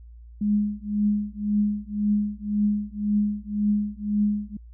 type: tone with tremolo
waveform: sine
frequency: 207.7 Hz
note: G#3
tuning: in tune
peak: -17 dBFS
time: 0.41-4.57 s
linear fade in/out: 5 ms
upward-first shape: triangle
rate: 1.9 Hz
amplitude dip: 100%
effects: added 58 Hz sine -42 dBFS peak until 4.73 s